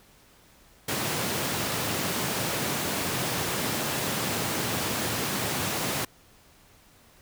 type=high-pass noise; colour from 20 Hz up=pink; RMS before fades=-29 dBFS; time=0.88-6.05 s; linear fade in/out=5 ms; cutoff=100 Hz; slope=24 dB/octave; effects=pink hiss -57 dBFS RMS until 7.21 s